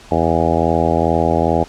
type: harmonic tone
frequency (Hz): 82.41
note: E2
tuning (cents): 0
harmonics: 1 / 2 / 3 / 4 / 5 / 6 / 7 / 8 / 9 / 10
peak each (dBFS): -22 / -22 / -22 / -22 / -22 / -22 / -22 / -22 / -22 / -22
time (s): 0.11-1.64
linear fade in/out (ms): 5
effects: pink hiss -41 dBFS RMS until 1.68 s + low-pass 7000 Hz 12 dB/octave